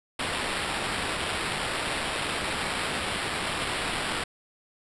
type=noise with sample-and-hold; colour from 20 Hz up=white; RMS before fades=-30 dBFS; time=0.19-4.24 s; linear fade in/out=5 ms; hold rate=6300 Hz; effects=resampled to 24000 Hz